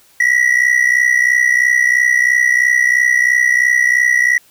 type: ring-modulated tone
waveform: triangle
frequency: 1939 Hz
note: B6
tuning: 32 cents flat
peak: -5 dBFS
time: 0.2-4.38 s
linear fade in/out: 2 ms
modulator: 31.5 Hz
effects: white hiss -50 dBFS RMS until 4.5 s